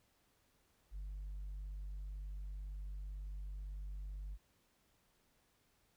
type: tone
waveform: sine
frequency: 49 Hz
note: G1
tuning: in tune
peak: -40 dBFS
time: 0.91-4.38 s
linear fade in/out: 50 ms
effects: tanh soft clip ceiling -41 dBFS + pink hiss -75 dBFS RMS until 5.96 s